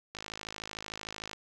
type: click train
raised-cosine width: 0.2 ms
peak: -22 dBFS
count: 64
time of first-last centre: 0.15-1.332 s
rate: 53.3 Hz
effects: none